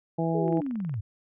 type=harmonic tone; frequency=164.81 Hz; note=E3; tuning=in tune; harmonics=1 / 2 / 3 / 4 / 5; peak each=-27 / -30 / -32 / -33 / -34 dBFS; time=0.18-0.61 s; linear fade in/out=10 ms
type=linear sweep; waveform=sine; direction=down; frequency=440.4 to 92.5 Hz; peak=-28 dBFS; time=0.34-1.01 s; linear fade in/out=10 ms
type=click train; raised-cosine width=0.5 ms; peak=-33 dBFS; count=11; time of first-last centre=0.48-0.941 s; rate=21.7 Hz
effects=none